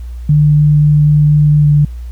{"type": "tone with pitch glide", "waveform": "sine", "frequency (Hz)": [149.3, 147.41], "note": ["D3", "D3"], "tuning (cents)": [29, 7], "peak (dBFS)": -5, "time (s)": [0.29, 1.85], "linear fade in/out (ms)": 5, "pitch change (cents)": -22, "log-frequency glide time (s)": [1.6, 1.67], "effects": ["added 60 Hz sine -22 dBFS peak until 2.11 s", "pink hiss -49 dBFS RMS until 2.11 s"]}